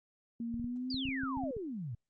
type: tone with pitch glide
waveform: sine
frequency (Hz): 232.9 to 266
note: A#3 to C4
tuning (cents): -1 to +29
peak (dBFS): -35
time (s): 0.4-1.51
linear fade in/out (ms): 2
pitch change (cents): +230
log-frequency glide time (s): 0.54-1.02
type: clicks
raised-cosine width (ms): 5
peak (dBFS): -32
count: 10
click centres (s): 0.542 / 0.597 / 0.644 / 0.944 / 1.055 / 1.088 / 1.235 / 1.372 / 1.437 / 1.567
type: exponential sweep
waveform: sine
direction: down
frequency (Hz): 4978 to 107.3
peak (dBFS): -37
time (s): 0.9-1.95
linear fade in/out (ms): 5
effects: Opus 48 kbps